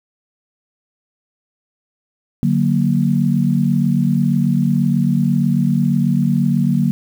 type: chord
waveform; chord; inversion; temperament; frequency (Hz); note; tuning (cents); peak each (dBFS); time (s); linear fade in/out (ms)
sine; D augmented; none; equal; 146.83 / 185 / 233.1; D3 / F#3 / A#3; 0 / 0 / 0; -17; 2.43-6.91; 0
effects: 7-bit